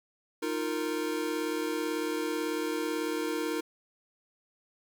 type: chord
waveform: square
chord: Eb suspended second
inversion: none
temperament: equal with one note detuned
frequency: 311.1 / 349.2 / 462.7 Hz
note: Eb4 / F4 / Bb4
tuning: 0 / 0 / -13 cents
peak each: -34 / -36 / -35 dBFS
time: 0.42-3.61 s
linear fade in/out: 10 ms
effects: 11-bit